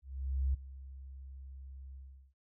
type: tone with ADSR envelope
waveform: sine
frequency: 66.8 Hz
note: C2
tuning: 36 cents sharp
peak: -27 dBFS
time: 0.02-2.34 s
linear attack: 520 ms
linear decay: 10 ms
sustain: -18 dB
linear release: 390 ms
effects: none